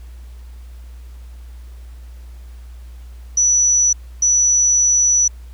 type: tone bursts at uneven times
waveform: sine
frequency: 5920 Hz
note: F#8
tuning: in tune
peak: -11 dBFS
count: 2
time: 3.37-3.93 / 4.22-5.28 s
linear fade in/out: 5 ms
effects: added 60 Hz sine -33 dBFS peak until 5.53 s + pink hiss -53 dBFS RMS until 5.53 s